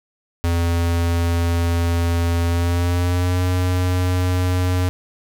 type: tone with pitch glide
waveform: square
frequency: 85.1 to 90.68 Hz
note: F2 to F#2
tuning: -44 to -34 cents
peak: -17 dBFS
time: 0.44-4.89 s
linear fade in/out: 0 ms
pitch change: +110 cents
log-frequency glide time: 2.46-3.45 s
effects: none